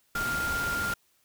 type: tone in noise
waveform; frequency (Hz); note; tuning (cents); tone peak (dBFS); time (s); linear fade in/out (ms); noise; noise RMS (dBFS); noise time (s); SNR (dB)
sine; 1400; F6; +4; -28; 0.15-0.94; 5; pink; -35; 0.15-0.94; +4
effects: white hiss -68 dBFS RMS until 1.24 s